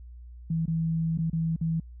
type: tone with dropouts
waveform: sine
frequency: 163.2 Hz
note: E3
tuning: 17 cents flat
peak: -24 dBFS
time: 0.5-1.8 s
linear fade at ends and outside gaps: 5 ms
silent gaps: 0.657-0.678 / 1.176-1.186 / 1.3-1.33 / 1.562-1.611 s
effects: added 60 Hz sine -42 dBFS peak until 2 s